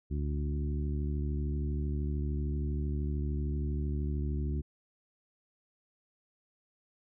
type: harmonic tone with a mistuned harmonic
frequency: 73 Hz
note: D2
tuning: 10 cents flat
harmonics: 1 / 2 / 3 / 4 / 5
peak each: -31 / -37 / -41 / -43 / -45 dBFS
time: 0.1-4.62 s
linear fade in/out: 20 ms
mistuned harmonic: 1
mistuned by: -24 cents
effects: none